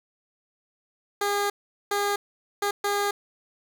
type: tone bursts at uneven times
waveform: 15% pulse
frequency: 406.4 Hz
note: G#4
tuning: 38 cents flat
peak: -17 dBFS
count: 4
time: 1.21-1.5 / 1.91-2.16 / 2.62-2.71 / 2.84-3.11 s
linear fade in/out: 5 ms
effects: 8-bit